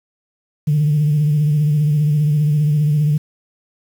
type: tone with vibrato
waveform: sine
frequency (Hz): 149.5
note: D3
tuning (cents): +31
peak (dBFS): -11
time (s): 0.67-3.18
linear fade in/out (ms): 10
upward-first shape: sine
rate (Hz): 15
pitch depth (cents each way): 53
effects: tanh soft clip ceiling -8 dBFS + 7-bit